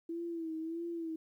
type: tone with vibrato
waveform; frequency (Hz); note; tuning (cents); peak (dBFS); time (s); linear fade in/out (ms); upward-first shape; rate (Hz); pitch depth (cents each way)
sine; 329.6; E4; 0; -36; 0.09-1.16; 5; sine; 1.6; 60
effects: 12-bit